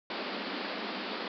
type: band-pass noise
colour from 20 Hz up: pink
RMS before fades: -37 dBFS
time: 0.1-1.28 s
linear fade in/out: 2 ms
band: 190 to 4900 Hz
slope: 96 dB/octave
effects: none